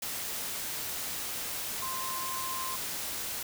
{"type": "tone in noise", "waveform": "sine", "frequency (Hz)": 1046.5, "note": "C6", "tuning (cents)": 0, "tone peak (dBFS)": -36, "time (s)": [1.82, 2.76], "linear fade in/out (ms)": 5, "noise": "white", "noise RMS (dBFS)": -36, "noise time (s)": [0.02, 3.43], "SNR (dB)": -3, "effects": []}